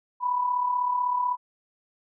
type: tone with amplitude modulation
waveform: sine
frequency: 988 Hz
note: B5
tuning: in tune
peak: -20 dBFS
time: 0.2-1.37 s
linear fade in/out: 50 ms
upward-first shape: sine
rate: 36 Hz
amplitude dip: 55%
effects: none